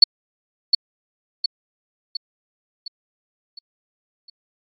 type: tone with echo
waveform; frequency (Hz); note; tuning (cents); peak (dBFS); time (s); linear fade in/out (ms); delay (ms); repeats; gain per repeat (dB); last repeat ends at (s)
sine; 4427; C#8; -3; -4; 0.02-0.04; 5; 710; 6; -6; 4.3
effects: AAC 48 kbps